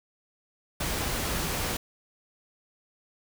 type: noise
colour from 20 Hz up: pink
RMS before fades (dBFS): -30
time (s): 0.8-1.77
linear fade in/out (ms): 5
effects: none